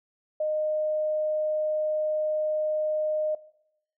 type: tone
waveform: sine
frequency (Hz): 615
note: D#5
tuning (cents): -20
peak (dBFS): -24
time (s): 0.4-3.35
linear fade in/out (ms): 5
effects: noise-tail reverb RT60 0.8 s tail -19 dB re dry